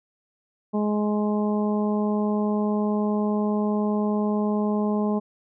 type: harmonic tone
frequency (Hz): 209.7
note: G#3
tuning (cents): +17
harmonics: 1 / 2 / 3 / 4 / 5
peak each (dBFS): -22 / -28 / -32 / -34 / -36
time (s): 0.73-5.2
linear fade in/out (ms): 20
effects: none